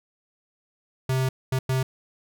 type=tone bursts at uneven times; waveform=square; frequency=130.81 Hz; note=C3; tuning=in tune; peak=-22 dBFS; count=3; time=1.09-1.29 / 1.52-1.59 / 1.69-1.83 s; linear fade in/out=5 ms; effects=none